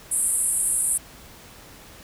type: band-pass noise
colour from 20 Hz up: white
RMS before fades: -23 dBFS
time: 0.11-0.98 s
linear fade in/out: 10 ms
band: 8200 to 11000 Hz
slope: 96 dB/octave
effects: pink hiss -46 dBFS RMS until 2.03 s